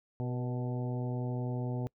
harmonic tone with a mistuned harmonic, 124.5 Hz, B2, 14 cents sharp, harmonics 1 / 2 / 3 / 4 / 5 / 6 / 7, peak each -33 / -39 / -43 / -45 / -47 / -49 / -50 dBFS, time 0.2-1.87 s, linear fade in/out 0 ms, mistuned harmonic 4, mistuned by -39 cents, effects noise-tail reverb RT60 0.1 s tail -25 dB re dry

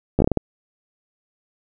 slowing click train, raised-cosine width 2 ms, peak -4 dBFS, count 7, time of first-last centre 0.19-0.373 s, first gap 13 ms, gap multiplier 1.34, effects none

